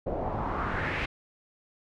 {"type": "noise with low-pass filter sweep", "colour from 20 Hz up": "pink", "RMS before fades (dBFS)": -31, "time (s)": [0.06, 1.06], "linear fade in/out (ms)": 10, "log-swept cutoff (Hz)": [560, 2500], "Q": 2.8, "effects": []}